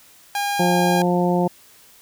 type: tone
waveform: sawtooth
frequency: 810 Hz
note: G#5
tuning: 43 cents flat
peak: -17 dBFS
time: 0.35-1.02 s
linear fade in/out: 2 ms
type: harmonic tone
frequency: 177.2 Hz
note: F3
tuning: 25 cents sharp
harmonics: 1 / 2 / 3 / 4 / 5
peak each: -19 / -22 / -24 / -25 / -26 dBFS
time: 0.59-1.48 s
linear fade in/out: 10 ms
effects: white hiss -50 dBFS RMS until 2.01 s